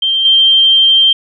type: tone with level steps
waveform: sine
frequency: 3154 Hz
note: G7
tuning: 10 cents sharp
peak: -10 / -5 dBFS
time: 0.02-1.13 s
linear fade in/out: 5 ms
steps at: 0.25 s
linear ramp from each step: 2 ms
effects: none